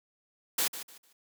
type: noise with echo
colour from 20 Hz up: white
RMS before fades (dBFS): -28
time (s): 0.58-0.68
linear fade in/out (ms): 5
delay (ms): 150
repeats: 3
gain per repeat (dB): -12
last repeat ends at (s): 1.13
effects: high-pass 200 Hz 12 dB/octave